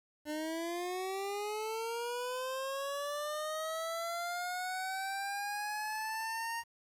25% pulse linear sweep, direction up, 297.1 to 932.3 Hz, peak -32 dBFS, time 0.25-6.64 s, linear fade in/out 50 ms, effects resampled to 32000 Hz + 10-bit

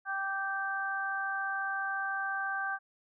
harmonic tone, 390.6 Hz, G4, 6 cents flat, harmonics 2 / 3 / 4, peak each -37 / -39 / -33 dBFS, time 0.05-2.79 s, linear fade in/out 50 ms, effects none

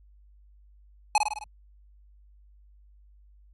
square tone with echo, 846 Hz, G#5, 32 cents sharp, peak -18 dBFS, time 1.15-1.18 s, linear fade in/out 2 ms, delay 52 ms, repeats 5, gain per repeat -4 dB, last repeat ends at 1.44 s, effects added 50 Hz sine -53 dBFS peak until 3.53 s + AAC 32 kbps

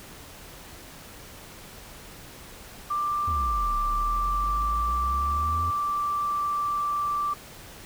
sine tone with pitch glide, 1181 to 1170.8 Hz, D6 to D6, +9 to -6 cents, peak -24 dBFS, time 2.9-7.34 s, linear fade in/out 10 ms, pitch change -15 cents, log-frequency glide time 3.27-4.88 s
triangle exponential two-way sweep, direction down then up, 87.31 to 35 to 87.31 Hz, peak -26 dBFS, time 3.27-5.71 s, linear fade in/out 10 ms, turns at 3.77 s
effects pink hiss -45 dBFS RMS until 7.85 s

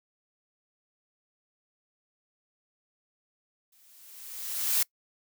blue noise with exponential growth, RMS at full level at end -23 dBFS, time 3.72-4.83 s, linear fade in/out 5 ms, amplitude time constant 240 ms, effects noise-tail reverb RT60 0.1 s tail -24 dB re dry

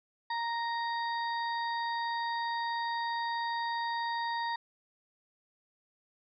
harmonic tone, 932.3 Hz, A#5, in tune, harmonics 1 / 2 / 4 / 5, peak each -32 / -38 / -44 / -46 dBFS, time 0.3-4.56 s, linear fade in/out 5 ms, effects none

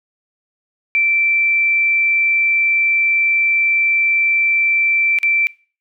sine tone with dropouts, 2339 Hz, D7, 8 cents flat, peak -12 dBFS, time 0.95-5.47 s, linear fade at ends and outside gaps 0 ms, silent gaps 5.187-5.231 s, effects noise-tail reverb RT60 0.4 s tail -23 dB re dry

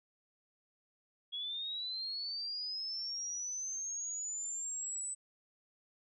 sine linear sweep, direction up, 3322 to 8030 Hz, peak -37 dBFS, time 1.32-5.15 s, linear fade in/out 20 ms, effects none

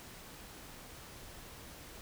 silence, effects pink hiss -51 dBFS RMS until 2.01 s

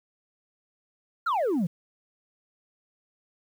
sine exponential sweep, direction down, 1457 to 155.56 Hz, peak -20 dBFS, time 1.26-1.67 s, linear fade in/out 10 ms, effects tanh soft clip ceiling -22 dBFS + 9-bit

